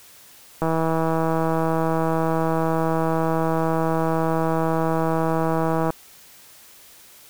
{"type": "click train", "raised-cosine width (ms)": 1, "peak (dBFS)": -9, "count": 857, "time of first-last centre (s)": [0.62, 5.904], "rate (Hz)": 162, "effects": ["white hiss -48 dBFS RMS until 7.29 s"]}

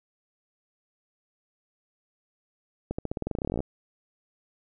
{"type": "accelerating click train", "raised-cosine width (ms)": 2, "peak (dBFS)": -16, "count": 20, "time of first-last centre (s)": [2.91, 3.604], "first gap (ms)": 75, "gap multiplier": 0.91, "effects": []}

